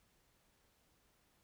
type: silence
effects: pink hiss -74 dBFS RMS until 1.43 s